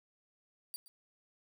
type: tone with echo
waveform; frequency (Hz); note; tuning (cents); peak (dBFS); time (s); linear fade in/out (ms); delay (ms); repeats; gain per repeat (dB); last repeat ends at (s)
5% pulse; 4710; D8; +4; -33; 0.74-0.76; 0; 120; 1; -15; 0.88
effects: 11-bit

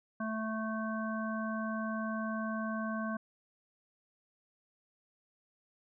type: harmonic tone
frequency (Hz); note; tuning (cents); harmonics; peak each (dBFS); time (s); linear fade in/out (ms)
220; A3; 0; 1 / 3 / 5 / 7; -35 / -41 / -41 / -42; 0.2-3.17; 5
effects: none

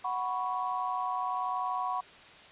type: chord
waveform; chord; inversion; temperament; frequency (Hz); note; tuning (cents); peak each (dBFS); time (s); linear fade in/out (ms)
sine; F# suspended fourth; none; equal; 740 / 987.8 / 1108.7; F#5 / B5 / C#6; 0 / 0 / 0; -34; 0.04-2.01; 10
effects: white hiss -52 dBFS RMS until 2.51 s + resampled to 8000 Hz

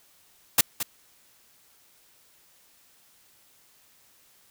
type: noise with echo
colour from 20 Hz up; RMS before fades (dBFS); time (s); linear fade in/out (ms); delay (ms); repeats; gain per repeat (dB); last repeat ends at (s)
white; -17; 0.58-0.61; 5; 220; 1; -11; 0.83
effects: white hiss -60 dBFS RMS until 4.5 s

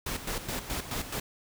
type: noise with tremolo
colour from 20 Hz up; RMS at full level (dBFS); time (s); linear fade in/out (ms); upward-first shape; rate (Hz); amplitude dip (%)
pink; -33; 0.06-1.2; 5; square; 4.7; 65
effects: none

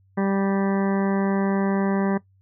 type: harmonic tone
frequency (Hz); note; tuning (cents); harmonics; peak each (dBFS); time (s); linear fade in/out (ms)
196; G3; 0; 1 / 2 / 3 / 4 / 5 / 6 / 8 / 9 / 10; -21 / -27 / -31 / -33 / -35 / -37 / -39 / -40 / -41; 0.17-2.18; 10
effects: noise-tail reverb RT60 0.1 s tail -17 dB re dry + added 96 Hz sine -56 dBFS peak until 2.41 s

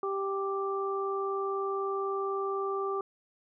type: harmonic tone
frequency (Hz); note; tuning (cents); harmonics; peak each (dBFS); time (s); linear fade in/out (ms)
392; G4; 0; 1 / 2 / 3; -31 / -40 / -34; 0.03-3.01; 2
effects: none

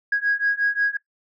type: beating tone pair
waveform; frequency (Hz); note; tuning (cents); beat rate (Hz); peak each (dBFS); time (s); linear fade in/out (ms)
sine; 1646 / 1651.6; G#6 / G#6; -16 / -10; 5.6; -22 / -21; 0.12-0.97; 5
effects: noise-tail reverb RT60 0.1 s tail -19 dB re dry + tanh soft clip ceiling -12 dBFS

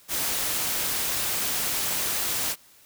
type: noise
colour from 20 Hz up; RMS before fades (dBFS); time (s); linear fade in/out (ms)
white; -27; 0.08-2.56; 50
effects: white hiss -55 dBFS RMS until 2.85 s

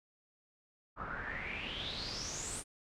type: noise with low-pass filter sweep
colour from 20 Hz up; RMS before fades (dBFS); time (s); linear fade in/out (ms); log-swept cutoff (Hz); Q
pink; -41; 0.96-2.64; 50; 1200 to 9200; 8.6
effects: none

